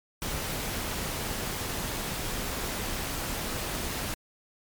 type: noise with amplitude modulation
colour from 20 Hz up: pink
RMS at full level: -31 dBFS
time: 0.22-4.14 s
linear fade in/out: 0 ms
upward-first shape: sine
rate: 274 Hz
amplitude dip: 35%
effects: MP3 96 kbps